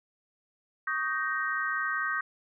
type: chord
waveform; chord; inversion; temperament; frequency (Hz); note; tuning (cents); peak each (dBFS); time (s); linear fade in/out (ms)
sine; Eb dominant seventh; third; just; 1120.1 / 1244.5 / 1555.6 / 1866.8; Db6 / Eb6 / G6 / Bb6; +18 / 0 / -14 / +2; -37 / -34 / -31 / -33; 0.87-2.21; 5
effects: none